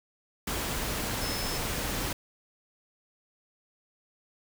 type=tone in noise; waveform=sine; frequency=5230 Hz; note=E8; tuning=15 cents flat; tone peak=-37 dBFS; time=1.21-1.58 s; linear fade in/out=5 ms; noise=pink; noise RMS=-32 dBFS; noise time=0.47-2.13 s; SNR=-8 dB; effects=none